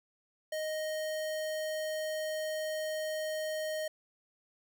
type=tone; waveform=square; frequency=622.3 Hz; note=D#5; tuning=in tune; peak=-34 dBFS; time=0.52-3.88 s; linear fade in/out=5 ms; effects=none